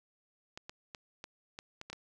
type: clicks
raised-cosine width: 0.2 ms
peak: -26 dBFS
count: 8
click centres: 0.575 / 0.695 / 0.948 / 1.241 / 1.589 / 1.814 / 1.9 / 1.93 s
effects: none